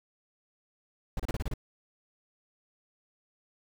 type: noise bursts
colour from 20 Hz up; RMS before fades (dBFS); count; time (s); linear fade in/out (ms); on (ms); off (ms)
brown; -31; 7; 1.17-1.538; 2; 26; 31
effects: none